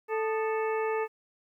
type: harmonic tone with a mistuned harmonic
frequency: 440 Hz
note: A4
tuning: in tune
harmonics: 1 / 2 / 3 / 4 / 5 / 6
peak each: -28 / -34 / -38 / -40 / -42 / -44 dBFS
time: 0.08-1.08 s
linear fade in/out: 50 ms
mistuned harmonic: 3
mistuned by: -120 cents
effects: 11-bit